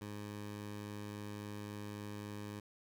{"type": "tone", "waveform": "15% pulse", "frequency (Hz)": 103.6, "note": "G#2", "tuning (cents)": -4, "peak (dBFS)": -37, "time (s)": [0.01, 2.6], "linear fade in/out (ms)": 5, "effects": []}